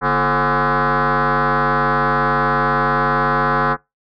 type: tone with frequency modulation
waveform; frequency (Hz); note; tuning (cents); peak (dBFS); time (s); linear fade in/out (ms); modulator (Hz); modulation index
sine; 146.83; D3; 0; -12; 0.01-3.77; 50; 194; 7.5
effects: noise-tail reverb RT60 0.2 s tail -23 dB re dry + tanh soft clip ceiling -11 dBFS